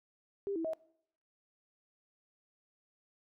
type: tone with pitch steps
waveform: sine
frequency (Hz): 398.4 / 327.4 / 640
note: G4 / E4 / D#5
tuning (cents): +28 / -12 / +49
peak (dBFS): -33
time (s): 0.47-0.734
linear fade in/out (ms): 0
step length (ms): 88
effects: noise-tail reverb RT60 0.7 s tail -22 dB re dry